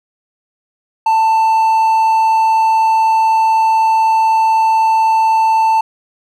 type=tone; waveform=triangle; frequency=888 Hz; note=A5; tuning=16 cents sharp; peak=-7 dBFS; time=1.06-5.81 s; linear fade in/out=5 ms; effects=none